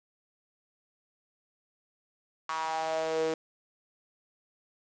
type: tone with high-pass filter sweep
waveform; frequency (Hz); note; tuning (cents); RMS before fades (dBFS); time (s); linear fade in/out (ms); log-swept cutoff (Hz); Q
sawtooth; 160.2; E3; -49; -31; 2.49-3.34; 2; 1100 to 410; 5.7
effects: resampled to 16000 Hz + 8-bit